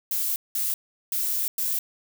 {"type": "noise bursts at uneven times", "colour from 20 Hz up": "violet", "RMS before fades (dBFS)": -26, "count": 4, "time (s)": [[0.11, 0.36], [0.55, 0.74], [1.12, 1.48], [1.58, 1.79]], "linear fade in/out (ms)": 2, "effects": []}